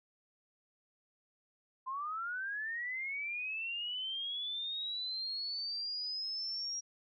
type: linear sweep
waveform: sine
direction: up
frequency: 1022 to 5670 Hz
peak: -36 dBFS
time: 1.86-6.81 s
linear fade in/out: 20 ms
effects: none